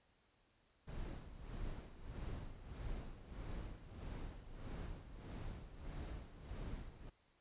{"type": "noise with tremolo", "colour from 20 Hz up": "brown", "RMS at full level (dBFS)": -45, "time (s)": [0.87, 7.1], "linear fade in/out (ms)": 10, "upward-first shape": "sine", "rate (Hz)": 1.6, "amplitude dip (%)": 70, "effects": ["pink hiss -75 dBFS RMS until 7.4 s", "resampled to 8000 Hz"]}